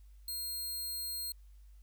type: tone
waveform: 10% pulse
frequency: 4200 Hz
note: C8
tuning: 6 cents sharp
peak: -30 dBFS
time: 0.28-1.32 s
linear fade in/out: 2 ms
effects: added 50 Hz sine -53 dBFS peak until 1.82 s + white hiss -75 dBFS RMS until 1.82 s